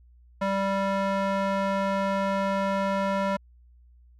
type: tone with band-pass filter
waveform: square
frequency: 195.7 Hz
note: G3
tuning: 3 cents flat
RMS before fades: -26 dBFS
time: 0.41-3.37 s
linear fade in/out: 10 ms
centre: 890 Hz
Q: 1
effects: added 60 Hz sine -52 dBFS peak until 4.19 s